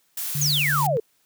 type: noise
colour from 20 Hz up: blue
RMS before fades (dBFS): -29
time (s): 0.17-0.87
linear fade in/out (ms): 5
type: tone with tremolo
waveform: sine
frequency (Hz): 145.4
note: D3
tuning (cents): -17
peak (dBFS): -23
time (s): 0.35-0.97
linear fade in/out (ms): 0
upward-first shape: triangle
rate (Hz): 2.6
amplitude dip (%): 35
type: exponential sweep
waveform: sine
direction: down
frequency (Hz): 6940 to 416.1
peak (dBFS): -20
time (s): 0.41-1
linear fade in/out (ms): 5
effects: white hiss -65 dBFS RMS until 1.25 s + high-pass 80 Hz 12 dB/octave